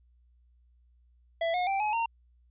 square tone with pitch steps, 665 / 721 / 781.7 / 847.6 / 919 Hz, E5 / F#5 / G5 / G#5 / A#5, +15 / -45 / -5 / +35 / -25 cents, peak -27 dBFS, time 1.41-2.06 s, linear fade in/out 5 ms, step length 130 ms, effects added 60 Hz sine -60 dBFS peak until 2.5 s + resampled to 8000 Hz

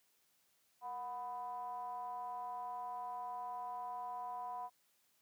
triangle ring-modulated tone, 130.81 Hz, C3, in tune, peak -36 dBFS, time 0.81-4.7 s, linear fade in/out 50 ms, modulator 862 Hz, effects white hiss -75 dBFS RMS until 5.21 s + high-pass 80 Hz 12 dB/octave

